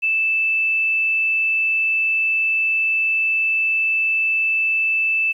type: tone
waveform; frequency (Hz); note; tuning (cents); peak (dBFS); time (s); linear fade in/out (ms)
sine; 2637; E7; 0; -16; 0.02-5.33; 20
effects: 9-bit